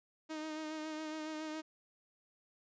sawtooth tone with vibrato, 311.1 Hz, D#4, in tune, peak -36 dBFS, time 0.29-1.62 s, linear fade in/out 20 ms, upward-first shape sine, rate 7.2 Hz, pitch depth 27 cents each way, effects resampled to 16000 Hz

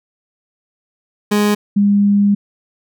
30% pulse / sine tone pair in turn, 207.7 / 202.6 Hz, G#3 / G#3, 0 / -43 cents, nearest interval unison, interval 43 cents, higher first, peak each -9 dBFS, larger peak neither, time 1.31-1.55 / 1.76-2.35 s, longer second, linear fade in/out 10 ms, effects none

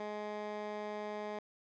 15% pulse tone with band-pass filter, 210 Hz, G#3, 19 cents sharp, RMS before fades -41 dBFS, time 0-1.39 s, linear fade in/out 2 ms, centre 800 Hz, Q 0.56, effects resampled to 16000 Hz + 11-bit

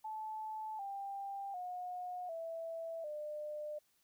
sine tone with pitch steps, 869 / 792.3 / 722.3 / 658.6 / 600.4 Hz, A5 / G5 / F#5 / E5 / D5, -22 / +18 / -42 / -2 / +38 cents, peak -40 dBFS, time 0.04-3.79 s, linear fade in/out 10 ms, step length 750 ms, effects white hiss -75 dBFS RMS until 4.03 s

